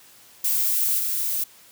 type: noise with level steps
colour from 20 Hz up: violet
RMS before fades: -22 / -25 dBFS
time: 0.44-1.44 s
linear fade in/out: 5 ms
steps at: 0.98 s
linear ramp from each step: 20 ms
effects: white hiss -51 dBFS RMS until 1.71 s + high-pass 60 Hz 12 dB/octave